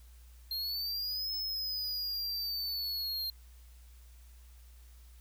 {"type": "linear two-way sweep", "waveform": "square", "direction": "up then down", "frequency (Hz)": [4186, 5220, 4186], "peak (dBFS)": -34, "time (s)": [0.51, 3.3], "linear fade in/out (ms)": 2, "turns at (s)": 1.35, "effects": ["added 60 Hz sine -52 dBFS peak until 5.2 s", "white hiss -65 dBFS RMS until 5.2 s"]}